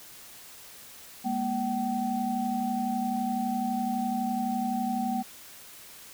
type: tone cluster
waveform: sine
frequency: 206.3 / 238.2 / 764 Hz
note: G#3 / A#3 / G5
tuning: -11 / +38 / -45 cents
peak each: -33 / -30 / -30 dBFS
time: 1.24-5.23 s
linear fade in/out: 20 ms
effects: white hiss -48 dBFS RMS until 6.13 s